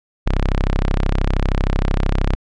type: tone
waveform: sawtooth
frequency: 33 Hz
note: C1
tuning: 16 cents sharp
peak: -11 dBFS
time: 0.26-2.35 s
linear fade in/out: 0 ms
effects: low-pass 4000 Hz 12 dB/octave